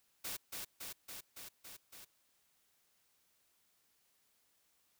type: noise with echo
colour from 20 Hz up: white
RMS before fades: -42 dBFS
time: 0.24-0.37 s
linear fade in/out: 10 ms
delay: 280 ms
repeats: 6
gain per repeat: -2 dB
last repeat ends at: 2.05 s
effects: white hiss -75 dBFS RMS until 4.99 s